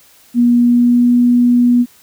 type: tone with pitch glide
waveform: sine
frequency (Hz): 240.4 to 243.1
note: B3 to B3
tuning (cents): -46 to -27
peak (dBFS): -7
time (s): 0.34-1.86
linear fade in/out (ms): 50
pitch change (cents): +19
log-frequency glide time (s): 0.57-1.13
effects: white hiss -47 dBFS RMS until 2.02 s